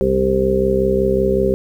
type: harmonic tone with a mistuned harmonic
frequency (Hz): 65.41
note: C2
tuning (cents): 0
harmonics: 1 / 2 / 3 / 4 / 6 / 7 / 8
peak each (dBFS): -24 / -28 / -21 / -28 / -16 / -24 / -20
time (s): 0.01-1.54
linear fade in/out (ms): 0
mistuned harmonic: 1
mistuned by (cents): -74
effects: 8-bit